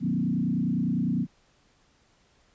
sine tone with frequency modulation, 207.7 Hz, G#3, in tune, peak -23 dBFS, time 0-1.27 s, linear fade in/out 50 ms, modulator 29.9 Hz, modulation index 2, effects pink hiss -64 dBFS RMS until 2.54 s + resampled to 16000 Hz

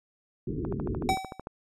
white low-pass noise, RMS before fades -32 dBFS, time 0.47-1.15 s, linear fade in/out 5 ms, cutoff 420 Hz, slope 96 dB/octave
click train, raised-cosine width 1 ms, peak -22 dBFS, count 12, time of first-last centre 0.65-1.471 s, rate 13.4 Hz
square tone with exponential decay, 764 Hz, G5, 45 cents flat, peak -21 dBFS, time 1.09-1.41 s, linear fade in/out 0 ms, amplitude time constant 68 ms
effects low-pass 10000 Hz 12 dB/octave

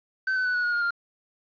triangle tone with pitch steps, 1536 / 1512.2 / 1488.8 / 1465.8 / 1443.1 / 1420.8 / 1398.8 Hz, G6 / F#6 / F#6 / F#6 / F#6 / F6 / F6, -36 / +37 / +10 / -17 / -44 / +29 / +2 cents, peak -21 dBFS, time 0.27-0.907 s, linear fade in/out 5 ms, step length 91 ms, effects resampled to 11025 Hz + 9-bit

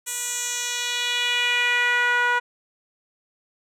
10% pulse tone with band-pass filter sweep, 486.1 Hz, B4, 28 cents flat, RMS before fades -23 dBFS, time 0.06-2.4 s, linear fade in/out 20 ms, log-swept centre 9300 to 1200 Hz, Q 1.9, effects none

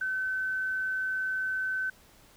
sine tone, 1525 Hz, G6, 48 cents flat, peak -28 dBFS, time 0.01-1.9 s, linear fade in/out 5 ms, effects pink hiss -58 dBFS RMS until 2.36 s

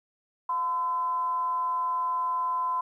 sine tone with frequency modulation, 1019 Hz, C6, 46 cents flat, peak -25 dBFS, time 0.49-2.81 s, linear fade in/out 5 ms, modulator 310 Hz, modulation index 0.25, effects 11-bit

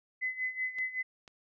sine tone with tremolo, 2026 Hz, B6, 44 cents sharp, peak -29 dBFS, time 0.21-1.03 s, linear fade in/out 20 ms, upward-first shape sine, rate 5.3 Hz, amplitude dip 80%
clicks, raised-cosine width 0.2 ms, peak -33 dBFS, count 2, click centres 0.786 / 1.278 s
effects none

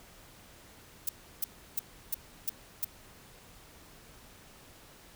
violet noise bursts, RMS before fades -30 dBFS, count 6, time 1.07-2.846 s, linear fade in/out 5 ms, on 21 ms, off 330 ms, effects pink hiss -55 dBFS RMS until 5.15 s

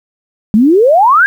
sine exponential sweep, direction up, 200.9 to 1661.2 Hz, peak -4 dBFS, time 0.54-1.26 s, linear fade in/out 0 ms, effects 7-bit

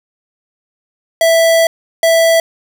square tone bursts at uneven times, 659.3 Hz, E5, in tune, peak -8 dBFS, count 2, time 1.21-1.67 / 2.03-2.4 s, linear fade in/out 2 ms, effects none

